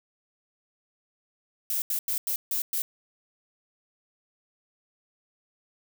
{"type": "noise bursts at uneven times", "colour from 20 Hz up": "violet", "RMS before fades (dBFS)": -28, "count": 6, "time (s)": [[1.7, 1.82], [1.9, 1.99], [2.08, 2.18], [2.27, 2.36], [2.51, 2.62], [2.73, 2.82]], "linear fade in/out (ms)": 2, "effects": []}